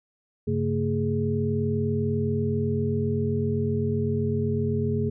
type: tone cluster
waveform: sine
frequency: 98 / 138.2 / 226 / 416.1 Hz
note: G2 / C#3 / A3 / G#4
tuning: 0 / -5 / +47 / +3 cents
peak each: -28 dBFS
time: 0.47-5.1 s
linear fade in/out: 10 ms
effects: none